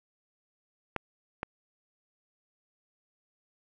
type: clicks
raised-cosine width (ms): 0.5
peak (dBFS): -15 / -17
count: 2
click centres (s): 0.963 / 1.431
effects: none